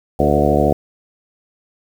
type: harmonic tone with a mistuned harmonic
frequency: 73.2 Hz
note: D2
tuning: 5 cents flat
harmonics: 1 / 2 / 3 / 4 / 5 / 6 / 7 / 8 / 9 / 10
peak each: -21 / -21 / -21 / -21 / -21 / -21 / -21 / -21 / -21 / -21 dBFS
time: 0.19-0.73 s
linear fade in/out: 5 ms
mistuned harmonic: 7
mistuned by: -26 cents
effects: 7-bit